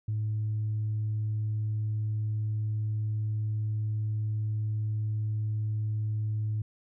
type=tone; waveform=sine; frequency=107.5 Hz; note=A2; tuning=40 cents flat; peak=-26 dBFS; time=0.08-6.62 s; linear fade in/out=5 ms; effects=tanh soft clip ceiling -24 dBFS